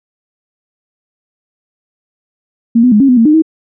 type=tone with pitch steps; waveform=sine; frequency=231.5 / 249.9 / 209.4 / 273.7 / 249.8 / 227.8 / 303.6 / 319 Hz; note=A#3 / B3 / G#3 / C#4 / B3 / A#3 / D#4 / D#4; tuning=-12 / +21 / +15 / -22 / +20 / -40 / -42 / +43 cents; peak=-4 dBFS; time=2.75-3.422 s; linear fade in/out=10 ms; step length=84 ms; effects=none